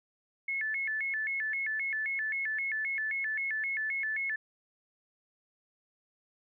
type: tone with vibrato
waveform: sine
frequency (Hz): 1950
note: B6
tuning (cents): -23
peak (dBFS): -30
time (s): 0.48-4.36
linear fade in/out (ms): 5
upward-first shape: square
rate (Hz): 3.8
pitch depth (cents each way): 190
effects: none